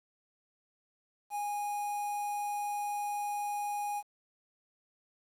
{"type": "tone with notch filter", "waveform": "square", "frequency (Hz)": 824, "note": "G#5", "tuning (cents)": -14, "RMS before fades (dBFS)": -35, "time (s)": [1.3, 4.03], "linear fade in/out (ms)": 50, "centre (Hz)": 3600, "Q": 0.57, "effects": ["resampled to 32000 Hz", "10-bit"]}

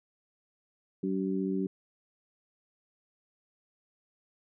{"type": "harmonic tone", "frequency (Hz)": 95.4, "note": "G2", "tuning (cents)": -47, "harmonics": [2, 3, 4], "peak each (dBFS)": [-31, -33, -34], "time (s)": [1.03, 1.67], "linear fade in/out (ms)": 5, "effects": []}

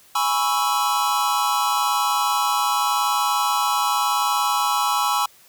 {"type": "chord", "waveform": "square", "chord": "C# minor seventh", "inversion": "second", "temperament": "equal", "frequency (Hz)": [830.6, 987.8, 1108.7, 1318.5], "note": ["G#5", "B5", "C#6", "E6"], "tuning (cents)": [0, 0, 0, 0], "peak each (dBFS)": -25, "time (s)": [0.15, 5.26], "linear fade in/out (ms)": 5, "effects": ["white hiss -52 dBFS RMS until 5.48 s"]}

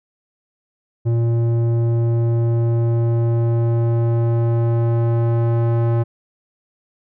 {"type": "tone with low-pass filter sweep", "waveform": "square", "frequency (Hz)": 116.54, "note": "A#2", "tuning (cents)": 0, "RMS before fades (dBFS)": -17, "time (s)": [1.05, 6.04], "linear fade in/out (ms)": 20, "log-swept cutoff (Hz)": [400, 910], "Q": 0.74, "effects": []}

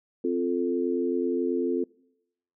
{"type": "chord", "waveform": "sine", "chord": "F major", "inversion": "second", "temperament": "equal", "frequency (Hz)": [261.6, 349.2, 440], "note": ["C4", "F4", "A4"], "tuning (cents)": [0, 0, 0], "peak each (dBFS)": [-28, -27, -29], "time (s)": [0.24, 1.84], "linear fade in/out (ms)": 5, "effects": ["noise-tail reverb RT60 0.8 s tail -24 dB re dry"]}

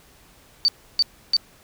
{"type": "tone bursts", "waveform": "sine", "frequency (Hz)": 4588, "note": "D8", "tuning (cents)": -41, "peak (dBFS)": -14, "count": 3, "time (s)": [0.65, 1.366], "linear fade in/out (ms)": 0, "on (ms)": 32, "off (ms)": 310, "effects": ["pink hiss -53 dBFS RMS until 1.63 s"]}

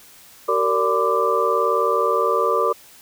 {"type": "tone cluster", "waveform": "sine", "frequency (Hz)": [381.3, 460.5, 579, 1011, 1177], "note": ["G4", "A#4", "D5", "B5", "D6"], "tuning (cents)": [-48, -21, -25, 40, 3], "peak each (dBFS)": [-25, -21, -24, -27, -20], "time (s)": [0.48, 2.73], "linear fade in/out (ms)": 10, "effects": ["white hiss -47 dBFS RMS until 3.01 s"]}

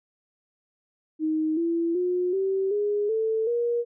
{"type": "tone with pitch steps", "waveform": "sine", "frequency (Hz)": [313.1, 335.6, 359.7, 385.5, 413.1, 442.8, 474.6], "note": ["D#4", "E4", "F#4", "G4", "G#4", "A4", "A#4"], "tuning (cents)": [11, 31, -49, -29, -9, 11, 31], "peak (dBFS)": -22, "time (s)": [1.19, 3.85], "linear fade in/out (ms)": 50, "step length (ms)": 380, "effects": []}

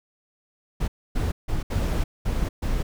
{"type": "noise bursts at uneven times", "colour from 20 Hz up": "brown", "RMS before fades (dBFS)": -24, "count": 6, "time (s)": [[0.8, 0.88], [1.15, 1.32], [1.48, 1.63], [1.7, 2.04], [2.25, 2.49], [2.62, 2.83]], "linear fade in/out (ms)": 10, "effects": []}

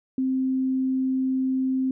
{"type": "tone", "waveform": "sine", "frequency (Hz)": 261.6, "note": "C4", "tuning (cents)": 0, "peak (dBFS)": -21, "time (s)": [0.18, 1.91], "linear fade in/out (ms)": 2, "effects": []}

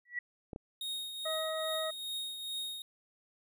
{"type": "tone with exponential growth", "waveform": "sine", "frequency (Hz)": 1940, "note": "B6", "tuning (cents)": -31, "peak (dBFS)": -30, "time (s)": [0.05, 0.19], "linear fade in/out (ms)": 5, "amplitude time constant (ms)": 29}
{"type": "clicks", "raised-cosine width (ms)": 2, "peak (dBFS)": -28, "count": 2, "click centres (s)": [0.532, 0.561]}
{"type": "tone with tremolo", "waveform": "45% pulse", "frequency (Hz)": 3729, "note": "A#7", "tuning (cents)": 0, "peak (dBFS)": -35, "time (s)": [0.81, 2.82], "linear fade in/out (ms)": 2, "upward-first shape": "triangle", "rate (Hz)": 2.4, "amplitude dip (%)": 55}
{"type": "harmonic tone", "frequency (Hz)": 634, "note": "D#5", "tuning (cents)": 32, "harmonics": [1, 2, 3], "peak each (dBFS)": [-35, -41, -45], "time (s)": [1.25, 1.91], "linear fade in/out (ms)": 10}
{"effects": []}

